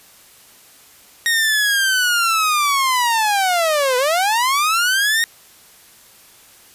sawtooth linear two-way sweep, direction down then up, 1872 to 490 to 1872 Hz, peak -11 dBFS, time 1.26-5.24 s, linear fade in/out 0 ms, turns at 3.97 s, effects white hiss -47 dBFS RMS until 6.74 s + resampled to 32000 Hz

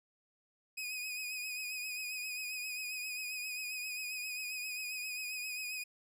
sawtooth tone with vibrato, 2500 Hz, D#7, 8 cents sharp, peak -35 dBFS, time 0.77-5.84 s, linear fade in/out 10 ms, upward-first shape triangle, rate 7.5 Hz, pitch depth 51 cents each way, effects none

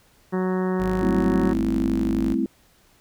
harmonic tone, 185.3 Hz, F#3, 3 cents sharp, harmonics 1 / 2 / 3 / 4 / 5 / 6 / 7 / 8 / 9 / 10, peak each -23 / -25 / -35 / -37 / -36 / -37 / -42 / -43 / -43 / -42 dBFS, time 0.32-1.54 s, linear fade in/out 20 ms
sawtooth tone, 51.91 Hz, G#1, in tune, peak -25 dBFS, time 0.79-2.35 s, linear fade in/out 20 ms
sine chord, A minor seventh, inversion third, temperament equal, 196 / 220 / 261.6 / 329.6 Hz, G3 / A3 / C4 / E4, 0 / 0 / 0 / 0 cents, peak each -29 / -26 / -24 / -25 dBFS, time 1.02-2.46 s, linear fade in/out 2 ms
effects pink hiss -58 dBFS RMS until 3 s

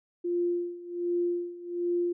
sine tone with tremolo, 349.2 Hz, F4, in tune, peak -24 dBFS, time 0.24-2.13 s, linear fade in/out 10 ms, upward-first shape sine, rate 1.3 Hz, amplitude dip 85%, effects none

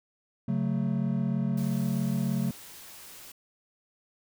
triangle chord, F# minor, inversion second, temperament just, 138.75 / 185 / 222 Hz, C#3 / F#3 / A3, +2 / 0 / +16 cents, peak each -28 dBFS, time 0.48-2.51 s, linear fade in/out 5 ms
white noise, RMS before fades -47 dBFS, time 1.57-3.32 s, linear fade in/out 5 ms
effects none

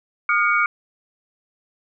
sine tone cluster, 1221 / 1419 / 2243 Hz, D#6 / F6 / C#7, -33 / +27 / +20 cents, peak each -20 dBFS, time 0.29-0.66 s, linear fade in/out 2 ms, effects none

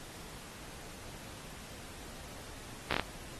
slowing click train, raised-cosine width 0.3 ms, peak -14 dBFS, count 5, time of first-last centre 2.91-2.997 s, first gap 14 ms, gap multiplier 1.3, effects pink hiss -49 dBFS RMS until 3.39 s + AAC 32 kbps

